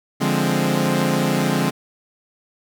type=chord; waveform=sawtooth; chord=D half-diminished seventh; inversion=none; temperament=equal; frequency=146.83 / 174.61 / 207.7 / 261.6 Hz; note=D3 / F3 / Ab3 / C4; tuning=0 / 0 / 0 / 0 cents; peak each=-19 dBFS; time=0.2-1.71 s; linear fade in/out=20 ms; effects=none